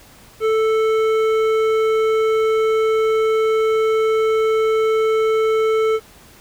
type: tone with hard clipping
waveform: sine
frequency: 440 Hz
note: A4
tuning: in tune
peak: -16 dBFS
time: 0.4-6 s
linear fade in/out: 50 ms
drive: 11 dB
effects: pink hiss -46 dBFS RMS until 6.4 s